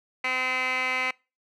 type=tone with band-pass filter; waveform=15% pulse; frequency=256.6 Hz; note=C4; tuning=34 cents flat; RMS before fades=-27 dBFS; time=0.24-1.11 s; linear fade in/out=5 ms; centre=2000 Hz; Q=5.3; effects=noise-tail reverb RT60 0.3 s tail -25 dB re dry